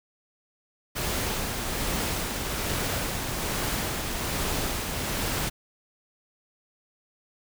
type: noise with tremolo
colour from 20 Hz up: pink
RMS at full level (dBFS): -28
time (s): 0.95-5.5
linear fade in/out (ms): 20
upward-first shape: sine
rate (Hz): 1.2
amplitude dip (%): 30
effects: none